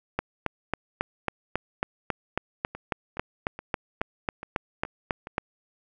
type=two click trains; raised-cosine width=0.5 ms; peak=-10 / -22 dBFS; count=20 / 7; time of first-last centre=0.19-5.381 / 2.75-5.271 s; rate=3.66 / 2.38 Hz; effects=none